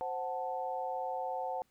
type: chord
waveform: sine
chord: F# diminished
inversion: second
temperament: equal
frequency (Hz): 523.3 / 740 / 880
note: C5 / F#5 / A5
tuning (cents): 0 / 0 / 0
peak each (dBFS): -39 / -37 / -39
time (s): 0.01-1.62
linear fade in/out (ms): 0
effects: pink hiss -73 dBFS RMS until 1.7 s